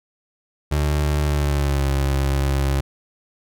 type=tone with pitch glide; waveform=30% pulse; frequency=74 to 68.65 Hz; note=D2 to C#2; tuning=+14 to -16 cents; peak=-15 dBFS; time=0.71-2.81 s; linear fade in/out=10 ms; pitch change=-130 cents; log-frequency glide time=1.24-1.91 s; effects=none